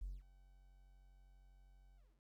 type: tone with ADSR envelope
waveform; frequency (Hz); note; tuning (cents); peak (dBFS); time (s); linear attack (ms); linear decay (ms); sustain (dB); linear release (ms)
triangle; 46.25; F#1; 0; -37; 0.01-2.23; 12; 200; -23; 260
effects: tanh soft clip ceiling -39 dBFS + 13-bit